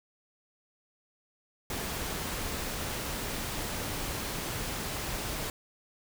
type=noise; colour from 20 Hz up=pink; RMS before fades=-35 dBFS; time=1.7-5.5 s; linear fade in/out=2 ms; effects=none